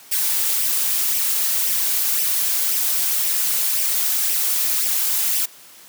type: noise with flanger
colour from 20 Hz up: blue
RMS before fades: -20 dBFS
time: 0.11-5.46 s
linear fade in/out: 10 ms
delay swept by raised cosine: 0.35 to 4.15 ms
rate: 1.9 Hz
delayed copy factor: +0.5
effects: white hiss -45 dBFS RMS until 5.88 s + high-pass 150 Hz 12 dB/octave